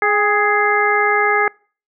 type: harmonic tone with a mistuned harmonic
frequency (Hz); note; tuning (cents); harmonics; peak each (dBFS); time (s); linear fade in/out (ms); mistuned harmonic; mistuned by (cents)
417.2; G#4; +8; 1 / 2 / 3 / 4 / 5; -19 / -19 / -19 / -19 / -19; 0.02-1.48; 2; 2; -42
effects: noise-tail reverb RT60 0.4 s tail -26 dB re dry